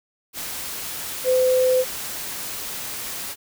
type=tone in noise; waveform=sine; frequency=511 Hz; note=C5; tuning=41 cents flat; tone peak=-15 dBFS; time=1.24-1.85 s; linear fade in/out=50 ms; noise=white; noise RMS=-31 dBFS; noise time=0.33-3.36 s; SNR=+13 dB; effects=none